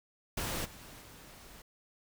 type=noise with level steps; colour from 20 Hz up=pink; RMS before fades=-36 / -51 / -53 dBFS; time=0.37-1.62 s; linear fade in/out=5 ms; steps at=0.64 / 1 s; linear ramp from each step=20 ms; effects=none